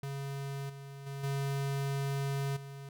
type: tone with level steps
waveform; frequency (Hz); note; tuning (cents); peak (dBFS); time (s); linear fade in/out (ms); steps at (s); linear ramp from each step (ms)
square; 138.59; C#3; 0; -37 / -45 / -39 / -32 / -44; 0.03-2.89; 2; 0.69 / 1.06 / 1.23 / 2.56; 10
effects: none